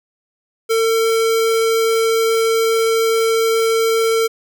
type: tone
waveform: square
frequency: 451.2 Hz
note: A4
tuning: 44 cents sharp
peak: -14 dBFS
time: 0.69-4.28 s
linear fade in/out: 20 ms
effects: none